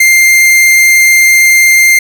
45% pulse tone, 2103 Hz, C7, 8 cents sharp, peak -3 dBFS, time 0-1.99 s, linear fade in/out 5 ms, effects none

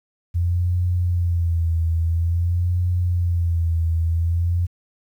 sine tone with vibrato, 85.6 Hz, F2, 34 cents flat, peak -17 dBFS, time 0.34-4.67 s, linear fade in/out 20 ms, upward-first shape sine, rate 0.49 Hz, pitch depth 69 cents each way, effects 9-bit

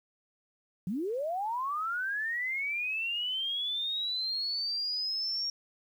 sine linear sweep, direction up, 163.4 to 5588 Hz, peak -30 dBFS, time 0.87-5.5 s, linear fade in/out 2 ms, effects 10-bit

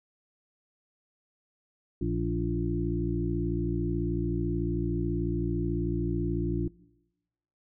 harmonic tone with a mistuned harmonic, 58.27 Hz, A#1, in tune, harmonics 1 / 2 / 3 / 5 / 6, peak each -33 / -33 / -33 / -33 / -33 dBFS, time 2.01-6.68 s, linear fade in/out 5 ms, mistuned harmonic 6, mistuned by -23 cents, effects noise-tail reverb RT60 1.0 s tail -22 dB re dry

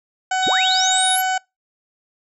harmonic tone, 750 Hz, F#5, 23 cents sharp, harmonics 1 / 2 / 3 / 4 / 5 / 6 / 7 / 8 / 9 / 10, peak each -19 / -23 / -32 / -31 / -41 / -40 / -40 / -44 / -35 / -35 dBFS, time 0.31-1.38 s, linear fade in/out 5 ms
sine tone, 3775 Hz, A#7, 21 cents sharp, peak -20 dBFS, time 0.42-1.16 s, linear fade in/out 10 ms
sine linear sweep, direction up, 35 to 11840 Hz, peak -20 dBFS, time 0.46-1.22 s, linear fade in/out 20 ms
effects noise-tail reverb RT60 0.2 s tail -24 dB re dry

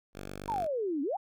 5% pulse tone, 48.75 Hz, G1, 9 cents flat, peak -29 dBFS, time 0.13-0.68 s, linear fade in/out 50 ms
sine exponential two-way sweep, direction down then up, 966 to 267 to 867 Hz, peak -29 dBFS, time 0.48-1.17 s, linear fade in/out 10 ms, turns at 1.02 s
effects none

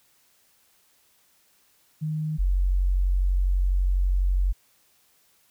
sine tone pair in turn, 154.9 / 46.05 Hz, D#3 / F#1, -7 / -7 cents, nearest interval octave + major sixth, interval 2100 cents, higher first, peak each -25 / -19 dBFS, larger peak second, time 2.01-2.38 / 2.38-4.53 s, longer second, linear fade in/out 20 ms, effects white hiss -63 dBFS RMS until 5.5 s

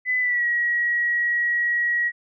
sine tone with pitch glide, 2006 to 1908.8 Hz, B6 to A#6, +26 to +41 cents, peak -19 dBFS, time 0.05-2.12 s, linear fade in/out 50 ms, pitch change -85 cents, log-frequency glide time 0.2-0.45 s, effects none

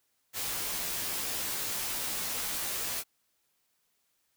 white noise with comb filter, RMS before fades -34 dBFS, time 0.33-3.04 s, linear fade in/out 50 ms, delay 14 ms, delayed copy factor -0.85, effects white hiss -75 dBFS RMS until 4.36 s

